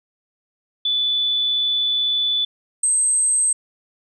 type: tone pair in turn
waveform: sine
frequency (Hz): 3478 / 8272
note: A7 / C9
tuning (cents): -21 / -21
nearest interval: octave + minor third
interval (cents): 1500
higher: second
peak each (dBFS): -17 / -15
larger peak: second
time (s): 0.85-2.45 / 2.83-3.53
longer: first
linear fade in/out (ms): 5
effects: none